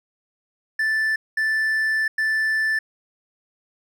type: tone bursts at uneven times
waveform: triangle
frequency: 1760 Hz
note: A6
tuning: in tune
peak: -17 dBFS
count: 3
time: 0.79-1.16 / 1.37-2.08 / 2.18-2.79 s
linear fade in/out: 5 ms
effects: none